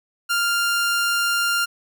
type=tone; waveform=sawtooth; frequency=1396.9 Hz; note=F6; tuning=in tune; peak=-15 dBFS; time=0.29-1.66 s; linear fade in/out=20 ms; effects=none